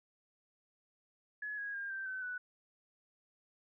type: tone with pitch steps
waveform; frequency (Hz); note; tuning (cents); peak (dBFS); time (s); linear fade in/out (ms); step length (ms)
sine; 1696 / 1651.5 / 1608.2 / 1566.1 / 1525 / 1485; G#6 / G#6 / G6 / G6 / G6 / F#6; +36 / -10 / +44 / -2 / -48 / +6; -38; 1.42-2.38; 5; 160
effects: none